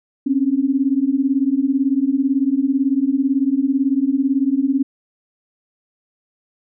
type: beating tone pair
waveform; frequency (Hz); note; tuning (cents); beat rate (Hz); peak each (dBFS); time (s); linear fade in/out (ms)
sine; 261.6 / 279.6; C4 / C#4; 0 / +15; 18; -18 / -17; 0.26-4.83; 10
effects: none

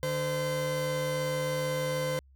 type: tone pair together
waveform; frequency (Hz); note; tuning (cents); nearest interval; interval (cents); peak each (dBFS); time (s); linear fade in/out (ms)
40% pulse; 149.2 / 514.2; D3 / C5; +28 / -30; octave + major sixth; 2142; -33 / -29; 0.03-2.19; 0
effects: added 67 Hz sine -55 dBFS peak until 2.35 s

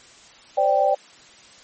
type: chord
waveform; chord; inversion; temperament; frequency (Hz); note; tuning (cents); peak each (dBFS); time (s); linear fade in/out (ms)
sine; C suspended second; none; equal; 523.3 / 587.3 / 784; C5 / D5 / G5; 0 / 0 / 0; -23 / -19 / -19; 0.57-0.95; 10
effects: white hiss -48 dBFS RMS until 1.63 s + MP3 32 kbps

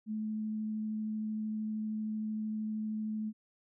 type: tone with vibrato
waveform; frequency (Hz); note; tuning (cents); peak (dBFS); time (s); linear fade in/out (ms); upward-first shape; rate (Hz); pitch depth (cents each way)
sine; 215.9; A3; -33; -33; 0.06-3.33; 50; triangle; 13; 9
effects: none

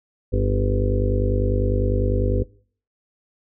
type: harmonic tone with a mistuned harmonic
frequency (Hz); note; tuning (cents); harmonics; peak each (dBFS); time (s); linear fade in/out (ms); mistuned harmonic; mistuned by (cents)
50; G1; +35; 1 / 2 / 4 / 5 / 6 / 7 / 8 / 9 / 10; -20 / -22 / -35 / -29 / -34 / -37 / -28 / -34 / -27; 0.32-2.44; 20; 7; -28
effects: noise-tail reverb RT60 0.5 s tail -23 dB re dry

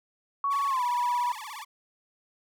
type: tone with pitch glide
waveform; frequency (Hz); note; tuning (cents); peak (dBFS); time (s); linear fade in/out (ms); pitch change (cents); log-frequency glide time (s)
sine; 1118 to 973.3; C#6 to B5; +14 to -26; -24; 0.44-1.32; 2; -240; 0.68-0.83
type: tone with vibrato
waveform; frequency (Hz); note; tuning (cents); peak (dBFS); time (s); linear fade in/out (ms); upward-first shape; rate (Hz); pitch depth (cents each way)
sawtooth; 998; B5; +18; -34; 0.5-1.65; 20; sine; 17; 290
effects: none

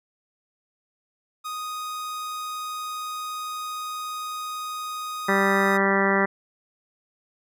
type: tone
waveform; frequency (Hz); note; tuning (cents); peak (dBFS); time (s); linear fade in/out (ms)
45% pulse; 1244.5; D#6; 0; -30; 1.44-5.78; 20
type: harmonic tone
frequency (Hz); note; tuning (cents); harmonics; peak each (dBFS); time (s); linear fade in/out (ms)
196; G3; 0; 1 / 2 / 3 / 4 / 5 / 6 / 7 / 8 / 9 / 10; -25 / -25 / -28 / -30 / -29 / -29 / -30 / -31 / -28 / -26; 5.28-6.26; 10
effects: none

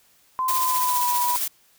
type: tone with pitch glide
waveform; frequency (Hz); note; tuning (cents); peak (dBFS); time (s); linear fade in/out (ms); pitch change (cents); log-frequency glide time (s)
sine; 1031 to 977.1; C6 to B5; -26 to -19; -21; 0.39-1.36; 0; -93; 0.54-1.07
type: noise with tremolo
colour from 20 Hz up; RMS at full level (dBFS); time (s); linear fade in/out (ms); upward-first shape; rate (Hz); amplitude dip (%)
blue; -24; 0.48-1.48; 5; sine; 15; 40
effects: white hiss -59 dBFS RMS until 1.78 s

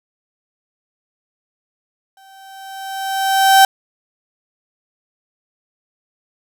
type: tone with exponential growth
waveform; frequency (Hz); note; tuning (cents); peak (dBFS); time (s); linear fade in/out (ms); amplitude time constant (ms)
35% pulse; 775; G5; -20; -3; 2.17-3.65; 2; 320
effects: none

